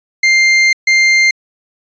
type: tone bursts at uneven times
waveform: 40% pulse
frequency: 2100 Hz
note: C7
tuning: 6 cents sharp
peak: -6 dBFS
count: 2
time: 0.23-0.73 / 0.87-1.31 s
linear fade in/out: 5 ms
effects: resampled to 16000 Hz